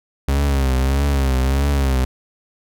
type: tone with vibrato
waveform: 40% pulse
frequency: 67.7 Hz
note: C#2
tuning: 40 cents flat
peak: -14 dBFS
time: 0.28-2.05 s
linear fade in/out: 5 ms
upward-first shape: triangle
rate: 1.6 Hz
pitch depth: 99 cents each way
effects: none